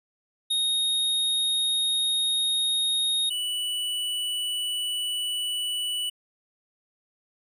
square tone pair in turn, 3729 / 2960 Hz, A#7 / F#7, 0 / 0 cents, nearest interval major third, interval 400 cents, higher first, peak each -23 / -27 dBFS, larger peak first, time 0.5-3.3 / 3.3-6.1 s, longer neither, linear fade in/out 10 ms, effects resampled to 32000 Hz

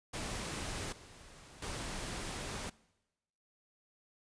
pink noise with level steps, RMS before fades -40 / -55 / -41 dBFS, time 0.13-2.7 s, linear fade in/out 10 ms, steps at 0.92 / 1.62 s, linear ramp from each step 5 ms, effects noise-tail reverb RT60 1.0 s tail -22 dB re dry + resampled to 22050 Hz

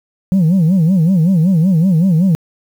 sine tone with vibrato, 174.61 Hz, F3, in tune, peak -6 dBFS, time 0.32-2.35 s, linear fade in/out 0 ms, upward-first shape sine, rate 5.3 Hz, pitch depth 200 cents each way, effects tanh soft clip ceiling -7 dBFS + 7-bit

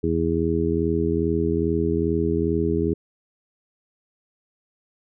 harmonic tone, 82.41 Hz, E2, in tune, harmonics 1 / 2 / 3 / 4 / 5, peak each -27 / -27 / -27 / -25 / -24 dBFS, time 0.03-2.94 s, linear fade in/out 10 ms, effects none

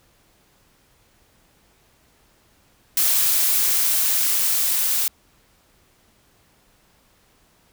blue noise with level ramp, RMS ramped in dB -18 to -21 dBFS, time 2.97-5.08 s, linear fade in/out 2 ms, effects pink hiss -59 dBFS RMS until 7.72 s

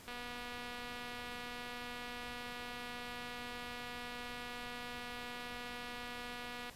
click train, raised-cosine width 0.3 ms, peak -30 dBFS, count 1609, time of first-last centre 0.08-6.697 s, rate 243 Hz, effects pink hiss -55 dBFS RMS until 6.75 s + resampled to 32000 Hz

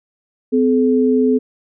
sine tone pair together, 254.9 / 429.5 Hz, C4 / A4, -45 / -42 cents, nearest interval major sixth, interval 903 cents, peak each -13 / -15 dBFS, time 0.52-1.39 s, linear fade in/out 20 ms, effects none

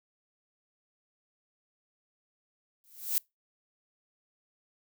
violet noise with exponential growth, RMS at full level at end -25 dBFS, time 2.84-3.18 s, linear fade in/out 0 ms, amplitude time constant 72 ms, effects noise-tail reverb RT60 0.2 s tail -26 dB re dry

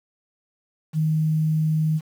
sine tone with quantisation, 156.5 Hz, D#3, 10 cents sharp, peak -18 dBFS, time 0.93-2.01 s, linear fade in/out 50 ms, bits 8, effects none

